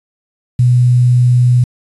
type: tone with quantisation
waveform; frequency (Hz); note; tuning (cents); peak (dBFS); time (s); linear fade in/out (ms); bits
sine; 123.47; B2; 0; -6; 0.59-1.64; 5; 6
effects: resampled to 24000 Hz